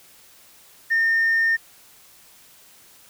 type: tone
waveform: sine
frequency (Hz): 1820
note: A#6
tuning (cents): -42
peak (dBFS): -15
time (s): 0.9-1.57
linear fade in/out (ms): 20
effects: tanh soft clip ceiling -14 dBFS + white hiss -51 dBFS RMS until 3.09 s